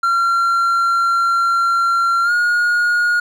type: tone with pitch glide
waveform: triangle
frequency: 1372 to 1436.1 Hz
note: F6 to F6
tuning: -31 to +48 cents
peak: -11 dBFS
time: 0.03-3.2 s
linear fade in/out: 5 ms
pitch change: +79 cents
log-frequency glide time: 2.23-2.32 s
effects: none